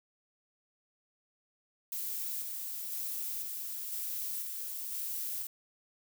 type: noise with tremolo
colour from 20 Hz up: violet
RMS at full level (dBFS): -37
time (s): 1.92-5.47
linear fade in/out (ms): 2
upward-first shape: square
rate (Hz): 1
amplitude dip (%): 25
effects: none